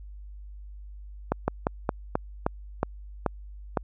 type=slowing click train; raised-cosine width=1 ms; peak=-9 dBFS; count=9; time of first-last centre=1.32-3.772 s; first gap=160 ms; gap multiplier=1.18; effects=added 50 Hz sine -40 dBFS peak until 3.83 s